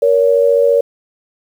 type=tone pair together; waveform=sine; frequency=469.7 / 564.2 Hz; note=A#4 / C#5; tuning=+13 / +30 cents; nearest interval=minor third; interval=317 cents; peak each=-11 dBFS; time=0.02-0.81 s; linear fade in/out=5 ms; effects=7-bit